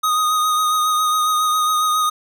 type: tone with vibrato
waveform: square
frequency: 1244.5 Hz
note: D#6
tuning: in tune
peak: -16 dBFS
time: 0.03-2.1 s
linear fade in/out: 10 ms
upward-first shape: sine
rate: 7.3 Hz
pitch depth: 22 cents each way
effects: none